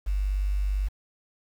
sine tone with quantisation, 49 Hz, G1, in tune, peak -23 dBFS, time 0.06-0.89 s, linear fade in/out 20 ms, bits 8, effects none

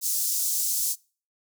pink high-pass noise, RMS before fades -26 dBFS, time 0.01-0.96 s, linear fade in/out 50 ms, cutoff 5900 Hz, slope 24 dB/octave, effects noise-tail reverb RT60 0.4 s tail -25 dB re dry

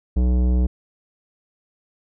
sine tone with tanh clipping, 61.74 Hz, B1, in tune, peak -17 dBFS, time 0.16-0.67 s, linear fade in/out 10 ms, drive 15 dB, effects none

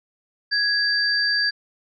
sine tone pair together, 1661.2 / 4676 Hz, G#6 / D8, 0 / -8 cents, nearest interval octave + tritone, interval 1792 cents, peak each -21 dBFS, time 0.51-1.51 s, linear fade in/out 20 ms, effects none

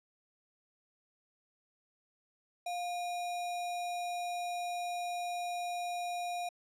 sine tone with sample-and-hold, 704 Hz, F5, 14 cents sharp, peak -34 dBFS, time 2.66-6.49 s, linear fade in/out 5 ms, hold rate 3150 Hz, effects low-pass 10000 Hz 12 dB/octave

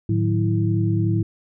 sine tone cluster, 108.5 / 151.4 / 182 / 328.3 Hz, A2 / D#3 / F#3 / E4, -24 / -47 / -28 / -7 cents, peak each -19 / -27 / -25 / -25 dBFS, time 0.09-1.23 s, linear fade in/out 5 ms, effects none

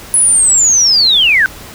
sine linear sweep, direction down, 10340 to 1480 Hz, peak -6 dBFS, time 0.14-1.46 s, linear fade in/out 0 ms, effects pink hiss -32 dBFS RMS until 1.74 s

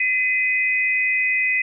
sine tone pair together, 2026 / 2509 Hz, B6 / D#7, +44 / +14 cents, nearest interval major third, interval 370 cents, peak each -20 dBFS, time 0-1.62 s, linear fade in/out 5 ms, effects none

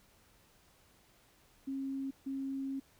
sine tone bursts at uneven times, 270.5 Hz, C#4, 42 cents flat, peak -35 dBFS, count 2, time 1.67-2.11 / 2.26-2.8 s, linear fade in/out 10 ms, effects pink hiss -66 dBFS RMS until 2.99 s

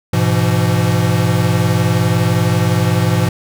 square chord, E major, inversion first, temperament equal with one note detuned, 103.83 / 123.47 / 169.06 Hz, G#2 / B2 / E3, 0 / 0 / +44 cents, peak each -17 dBFS, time 0.13-3.29 s, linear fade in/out 5 ms, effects none

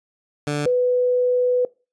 15% pulse / sine tone pair in turn, 146.83 / 496.6 Hz, D3 / B4, 0 / +9 cents, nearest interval octave + major sixth, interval 2109 cents, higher second, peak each -15 dBFS, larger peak neither, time 0.47-0.66 / 0.66-1.65 s, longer second, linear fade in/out 2 ms, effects noise-tail reverb RT60 0.3 s tail -22 dB re dry + resampled to 22050 Hz

